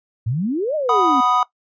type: exponential two-way sweep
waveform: sine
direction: up then down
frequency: 103.83 to 637 to 251.3 Hz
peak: -18 dBFS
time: 0.26-1.21 s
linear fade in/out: 10 ms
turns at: 0.75 s
type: chord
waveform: triangle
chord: B major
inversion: second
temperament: equal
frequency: 740 / 987.8 / 1244.5 Hz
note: F#5 / B5 / D#6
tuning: 0 / 0 / 0 cents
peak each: -19 / -18 / -15 dBFS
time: 0.89-1.43 s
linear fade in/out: 2 ms
effects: noise-tail reverb RT60 0.1 s tail -18 dB re dry + resampled to 16000 Hz